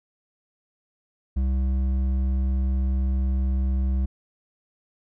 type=tone with hard clipping; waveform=sine; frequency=65.41 Hz; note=C2; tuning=in tune; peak=-22 dBFS; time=1.36-4.06 s; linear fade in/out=10 ms; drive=7 dB; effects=none